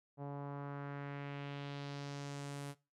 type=tone with low-pass filter sweep; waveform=sawtooth; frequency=141.9 Hz; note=C#3; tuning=41 cents sharp; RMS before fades=-44 dBFS; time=0.17-2.75 s; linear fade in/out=50 ms; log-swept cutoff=750 to 11000 Hz; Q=1.7; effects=noise-tail reverb RT60 0.3 s tail -21 dB re dry